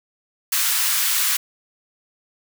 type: high-pass noise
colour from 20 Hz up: white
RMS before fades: -20 dBFS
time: 0.52-1.37 s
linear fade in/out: 5 ms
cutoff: 1100 Hz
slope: 24 dB/octave
effects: none